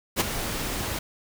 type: noise with ADSR envelope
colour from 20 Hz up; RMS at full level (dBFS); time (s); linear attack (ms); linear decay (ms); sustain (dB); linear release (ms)
pink; -20; 0.16-0.99; 45; 17; -10; 6
effects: none